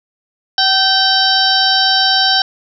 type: harmonic tone with a mistuned harmonic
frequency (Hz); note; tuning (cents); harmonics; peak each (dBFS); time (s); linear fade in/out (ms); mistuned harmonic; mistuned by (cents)
774; G5; -22; 1 / 2 / 4 / 5 / 6 / 7; -17 / -17 / -17 / -17 / -17 / -17; 0.58-2.42; 2; 1; -23
effects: none